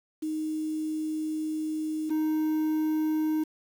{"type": "tone pair in turn", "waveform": ["sine", "triangle"], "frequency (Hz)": [311.1, 311.1], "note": ["D#4", "D#4"], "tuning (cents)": [0, 0], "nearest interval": "unison", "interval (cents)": 0, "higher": "neither", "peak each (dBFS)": [-28, -22], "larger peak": "second", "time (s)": [[0.22, 2.1], [2.1, 3.44]], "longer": "first", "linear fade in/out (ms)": 10, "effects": ["8-bit"]}